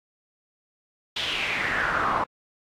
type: noise with band-pass filter sweep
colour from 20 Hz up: brown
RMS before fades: -26 dBFS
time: 1.16-2.24 s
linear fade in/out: 5 ms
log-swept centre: 3500 to 1000 Hz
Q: 4.1
effects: AAC 64 kbps